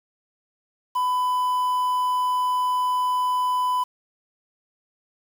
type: tone with quantisation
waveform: triangle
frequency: 1000 Hz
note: B5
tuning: 21 cents sharp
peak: -18 dBFS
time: 0.95-3.84 s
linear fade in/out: 10 ms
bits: 7
effects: none